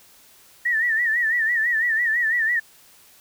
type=tone with vibrato; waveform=sine; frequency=1848 Hz; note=A#6; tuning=16 cents flat; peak=-18 dBFS; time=0.65-2.6 s; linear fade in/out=10 ms; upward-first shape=sine; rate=6 Hz; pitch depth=100 cents each way; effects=white hiss -52 dBFS RMS until 3.2 s